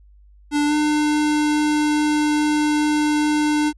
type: tone with pitch glide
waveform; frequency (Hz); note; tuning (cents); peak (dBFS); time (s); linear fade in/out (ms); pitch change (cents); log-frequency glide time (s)
square; 293.7 to 300.4; D4 to D4; 0 to +39; -17; 0.51-3.73; 50; +39; 0.66-0.74
effects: added 50 Hz sine -46 dBFS peak until 3.77 s + resampled to 24000 Hz